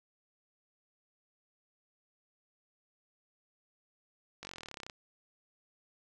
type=slowing click train; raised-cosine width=0.2 ms; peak=-26 dBFS; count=19; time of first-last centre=4.43-4.898 s; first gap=20 ms; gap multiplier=1.03; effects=none